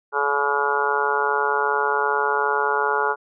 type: harmonic tone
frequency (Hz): 142.6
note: C#3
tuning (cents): +49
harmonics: 3 / 4 / 5 / 6 / 7 / 8 / 9 / 10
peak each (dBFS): -25 / -32 / -35 / -24 / -27 / -28 / -30 / -24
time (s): 0.12-3.16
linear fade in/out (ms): 50
effects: none